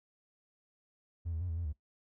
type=tone with pitch steps; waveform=triangle; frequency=84.3 / 80.5 / 89.7 / 81.6 / 85.7 / 74.3 Hz; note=E2 / E2 / F2 / E2 / F2 / D2; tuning=+39 / -41 / +47 / -17 / -32 / +21 cents; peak=-31 dBFS; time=1.25-1.73 s; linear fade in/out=20 ms; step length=80 ms; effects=noise-tail reverb RT60 0.1 s tail -19 dB re dry + tanh soft clip ceiling -29 dBFS